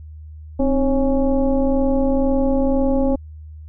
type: tone with frequency modulation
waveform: sine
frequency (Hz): 263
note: C4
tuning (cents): +9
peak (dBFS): -14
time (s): 0.59-3.16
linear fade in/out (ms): 10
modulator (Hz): 284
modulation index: 1.2
effects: added 77 Hz sine -34 dBFS peak until 3.68 s